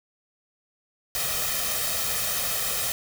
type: noise with comb filter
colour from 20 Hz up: white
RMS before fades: -27 dBFS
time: 1.15-2.92 s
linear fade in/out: 0 ms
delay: 1.6 ms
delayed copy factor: +0.7
effects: none